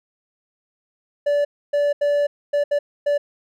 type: tone bursts at uneven times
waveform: triangle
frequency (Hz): 579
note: D5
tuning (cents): -25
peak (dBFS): -14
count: 6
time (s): 1.26-1.45 / 1.73-1.93 / 2.01-2.27 / 2.53-2.64 / 2.71-2.79 / 3.06-3.18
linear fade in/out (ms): 10
effects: none